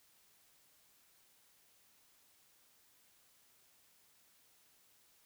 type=silence; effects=white hiss -69 dBFS RMS until 5.25 s